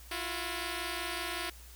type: tone pair together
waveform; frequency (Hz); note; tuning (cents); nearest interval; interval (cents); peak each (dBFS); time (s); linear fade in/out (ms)
5% pulse; 334 / 359.4; E4 / F4; +23 / +50; minor second; 127; -26; 0.11-1.5; 5
effects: added 60 Hz sine -50 dBFS peak until 1.75 s + white hiss -55 dBFS RMS until 1.75 s